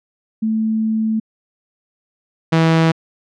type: tone pair in turn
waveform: sine / sawtooth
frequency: 220 / 162.78 Hz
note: A3 / E3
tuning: 0 / -21 cents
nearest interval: perfect fourth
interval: 521 cents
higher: first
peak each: -15 / -7 dBFS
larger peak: second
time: 0.42-1.2 / 2.52-2.92 s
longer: first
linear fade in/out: 10 ms
effects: low-pass 4000 Hz 12 dB/octave